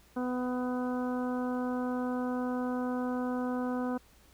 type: harmonic tone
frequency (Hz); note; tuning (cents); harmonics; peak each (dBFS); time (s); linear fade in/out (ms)
250; B3; +21; 1 / 2 / 3 / 4 / 5 / 6; -31 / -37 / -41 / -43 / -45 / -47; 0.16-3.98; 10
effects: added 60 Hz sine -62 dBFS peak until 4.33 s + pink hiss -62 dBFS RMS until 4.33 s